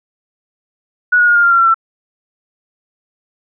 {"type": "tone with pitch steps", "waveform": "sine", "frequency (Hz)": [1465, 1446.5, 1428.2, 1410.2, 1392.4, 1374.8, 1357.5, 1340.3], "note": ["F#6", "F#6", "F6", "F6", "F6", "F6", "F6", "E6"], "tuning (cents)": [-18, -40, 38, 16, -6, -28, -50, 28], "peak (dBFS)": -7, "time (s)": [1.12, 1.744], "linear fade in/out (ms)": 10, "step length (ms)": 78, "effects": []}